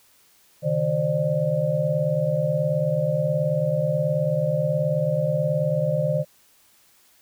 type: tone cluster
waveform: sine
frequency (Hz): 136.4 / 155 / 530 / 599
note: C#3 / D#3 / C5 / D5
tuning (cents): -28 / -6 / +22 / +34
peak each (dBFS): -29 / -24 / -26 / -24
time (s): 0.62-6.25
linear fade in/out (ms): 50
effects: white hiss -58 dBFS RMS until 7.21 s